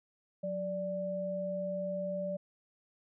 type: tone pair together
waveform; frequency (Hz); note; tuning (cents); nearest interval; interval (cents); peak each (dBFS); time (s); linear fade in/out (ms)
sine; 182.7 / 586.1; F#3 / D5; -22 / -4; octave + minor sixth; 2018; -39 / -34; 0.43-2.37; 10
effects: none